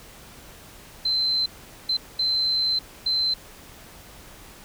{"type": "tone bursts at uneven times", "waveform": "sine", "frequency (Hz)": 4085, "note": "C8", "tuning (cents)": -42, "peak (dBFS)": -20, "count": 4, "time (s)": [[1.05, 1.46], [1.89, 1.97], [2.19, 2.79], [3.06, 3.34]], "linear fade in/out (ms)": 5, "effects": ["pink hiss -46 dBFS RMS until 4.64 s"]}